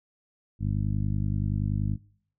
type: harmonic tone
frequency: 50.5 Hz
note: G#1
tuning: 48 cents flat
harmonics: 1 / 2 / 3 / 4 / 5 / 6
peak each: -31 / -27 / -31 / -34 / -41 / -43 dBFS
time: 0.59-1.98 s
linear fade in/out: 50 ms
effects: noise-tail reverb RT60 0.6 s tail -24 dB re dry